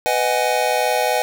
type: chord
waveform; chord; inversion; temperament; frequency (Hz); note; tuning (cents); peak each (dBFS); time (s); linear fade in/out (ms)
square; G# minor seventh; first; just; 498.4 / 623 / 747.5 / 830.6; B4 / D#5 / F#5 / G#5; +16 / +2 / +17 / 0; -23; 0.06-1.22; 0
effects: none